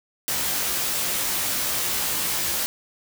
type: noise with comb filter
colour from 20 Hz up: white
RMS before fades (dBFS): -25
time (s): 0.28-2.66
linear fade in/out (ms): 0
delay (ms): 17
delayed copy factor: +0.95
effects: none